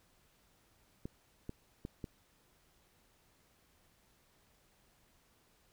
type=clicks; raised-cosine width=3 ms; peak=-28 dBFS; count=4; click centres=1.055 / 1.494 / 1.851 / 2.042 s; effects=pink hiss -70 dBFS RMS until 5.72 s